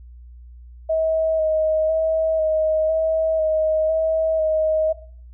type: tone with vibrato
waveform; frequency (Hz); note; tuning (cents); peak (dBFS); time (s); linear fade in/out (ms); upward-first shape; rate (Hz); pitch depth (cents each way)
sine; 634; D#5; +32; -17; 0.89-4.93; 10; square; 1; 17
effects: noise-tail reverb RT60 0.5 s tail -18 dB re dry + added 60 Hz sine -39 dBFS peak until 5.33 s